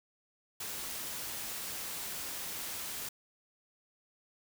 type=noise; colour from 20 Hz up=white; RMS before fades=-40 dBFS; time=0.6-3.09 s; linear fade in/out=5 ms; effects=none